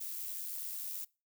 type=noise with amplitude modulation; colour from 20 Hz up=violet; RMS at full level=-39 dBFS; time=0-1.05 s; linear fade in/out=10 ms; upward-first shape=sine; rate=89.2 Hz; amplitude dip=40%; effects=noise-tail reverb RT60 0.3 s tail -23 dB re dry